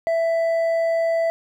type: tone with hard clipping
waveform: sine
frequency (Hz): 662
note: E5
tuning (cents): +7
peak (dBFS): -19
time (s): 0.07-1.3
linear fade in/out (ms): 0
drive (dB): 4
effects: none